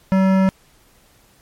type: tone with hard clipping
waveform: sine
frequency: 190.6 Hz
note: G3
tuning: 48 cents flat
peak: -14 dBFS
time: 0.12-0.49 s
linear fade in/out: 0 ms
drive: 16 dB
effects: pink hiss -54 dBFS RMS until 1.41 s + MP3 64 kbps